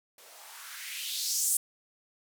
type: noise with band-pass filter sweep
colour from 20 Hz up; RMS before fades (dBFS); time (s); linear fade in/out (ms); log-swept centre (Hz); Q
violet; -34; 0.18-1.57; 2; 450 to 9200; 2.6
effects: none